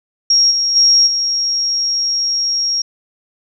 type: tone with level steps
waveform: sine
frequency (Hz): 5588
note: F8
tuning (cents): 0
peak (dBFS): -8 / -13 / -7 / -14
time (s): 0.3-2.82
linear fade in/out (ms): 5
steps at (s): 0.5 / 0.75 / 1.06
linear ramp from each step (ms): 20
effects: none